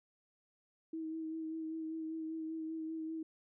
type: tone with vibrato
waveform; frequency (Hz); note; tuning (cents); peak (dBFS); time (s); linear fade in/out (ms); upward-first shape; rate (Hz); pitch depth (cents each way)
sine; 320; D#4; +49; -38; 0.93-3.23; 5; sine; 5.1; 21
effects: none